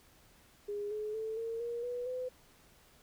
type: tone with pitch steps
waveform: sine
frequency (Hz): 411.1 / 425.6 / 440.6 / 456.1 / 472.2 / 488.9 / 506.1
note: G#4 / G#4 / A4 / A#4 / A#4 / B4 / B4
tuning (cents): -18 / +42 / +2 / -38 / +22 / -18 / +42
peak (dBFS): -35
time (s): 0.68-2.29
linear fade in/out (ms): 10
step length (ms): 230
effects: pink hiss -63 dBFS RMS until 3.02 s